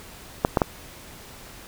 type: clicks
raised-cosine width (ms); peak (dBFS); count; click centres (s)
1; -3; 3; 0.449 / 0.572 / 0.618
effects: pink hiss -44 dBFS RMS until 1.67 s